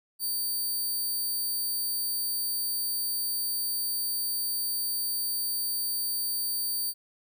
5% pulse tone, 4600 Hz, D8, 37 cents flat, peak -21 dBFS, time 0.19-6.94 s, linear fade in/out 50 ms, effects none

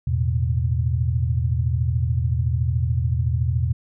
sine chord, E suspended fourth, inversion none, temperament just, 82.41 / 109.88 / 123.61 Hz, E2 / A2 / B2, 0 / -2 / +2 cents, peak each -22 / -25 / -22 dBFS, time 0.07-3.73 s, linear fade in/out 5 ms, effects none

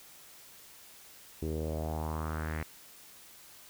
sawtooth tone with low-pass filter sweep, 78.4 Hz, D#2, 14 cents sharp, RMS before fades -35 dBFS, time 1.42-2.63 s, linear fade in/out 5 ms, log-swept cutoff 370 to 2100 Hz, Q 3.6, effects white hiss -54 dBFS RMS until 3.69 s

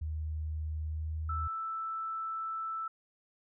sine tone with pitch glide, 77.7 to 78.74 Hz, D#2 to D#2, -2 to +21 cents, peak -33 dBFS, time 0.01-1.48 s, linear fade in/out 10 ms, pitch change +23 cents, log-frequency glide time 0.84-1.15 s
sine tone, 1321 Hz, E6, 3 cents sharp, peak -34 dBFS, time 1.29-2.88 s, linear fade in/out 5 ms
effects none

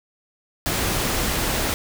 pink noise, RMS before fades -23 dBFS, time 0.66-1.74 s, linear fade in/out 0 ms, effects none

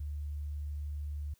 sine tone, 73.42 Hz, D2, in tune, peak -35 dBFS, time 0-1.34 s, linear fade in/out 5 ms, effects white hiss -70 dBFS RMS until 1.39 s

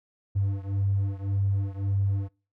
triangle beating tone pair, 98 / 99.8 Hz, G2 / G2, 0 / +32 cents, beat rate 1.8 Hz, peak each -23 / -25 dBFS, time 0.35-2.29 s, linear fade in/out 20 ms, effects noise-tail reverb RT60 0.3 s tail -22 dB re dry + tanh soft clip ceiling -18 dBFS

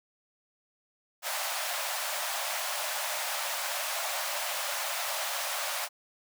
pink high-pass noise, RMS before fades -33 dBFS, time 1.22-5.89 s, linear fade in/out 50 ms, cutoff 560 Hz, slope 96 dB/octave, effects none

